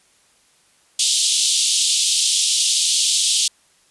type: band-pass noise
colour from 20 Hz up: pink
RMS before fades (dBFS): -18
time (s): 0.99-3.48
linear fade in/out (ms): 5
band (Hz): 3100 to 10000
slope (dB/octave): 48
effects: white hiss -57 dBFS RMS until 3.9 s + resampled to 24000 Hz